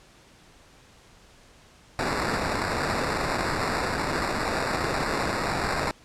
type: noise with sample-and-hold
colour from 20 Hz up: white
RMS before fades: -27 dBFS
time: 1.99-5.91 s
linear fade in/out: 0 ms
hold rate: 3150 Hz
effects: pink hiss -54 dBFS RMS until 6.04 s + low-pass 8000 Hz 12 dB/octave